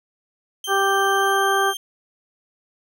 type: tone with pitch glide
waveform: sawtooth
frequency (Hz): 3136 to 3171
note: G7 to G7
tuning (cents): 0 to +19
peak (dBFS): -25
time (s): 0.64-1.77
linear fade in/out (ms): 2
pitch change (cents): +19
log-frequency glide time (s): 1.08-1.62
type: harmonic tone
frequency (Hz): 392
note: G4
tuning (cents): 0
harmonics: 1 / 2 / 3 / 4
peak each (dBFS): -22 / -22 / -22 / -22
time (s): 0.67-1.74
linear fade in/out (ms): 50
effects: none